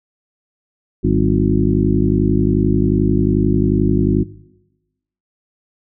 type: harmonic tone with a mistuned harmonic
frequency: 51.3 Hz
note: G#1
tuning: 21 cents flat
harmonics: 1 / 2 / 3 / 4 / 5 / 6 / 7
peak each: -20 / -20 / -20 / -20 / -20 / -20 / -20 dBFS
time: 1.03-4.24 s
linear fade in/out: 20 ms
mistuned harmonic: 4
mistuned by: -97 cents
effects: noise-tail reverb RT60 1.0 s tail -19 dB re dry